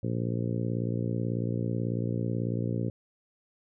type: harmonic tone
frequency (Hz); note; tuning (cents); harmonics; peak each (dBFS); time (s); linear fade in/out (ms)
58.2; A#1; -2; 2 / 3 / 4 / 5 / 6 / 7 / 8 / 9; -30 / -34 / -36 / -38 / -40 / -41 / -42 / -43; 0.03-2.9; 5
effects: none